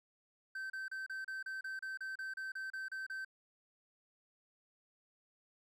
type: tone bursts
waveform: triangle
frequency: 1548 Hz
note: G6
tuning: 22 cents flat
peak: -38 dBFS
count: 15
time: 0.55-3.248 s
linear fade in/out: 5 ms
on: 150 ms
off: 32 ms
effects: none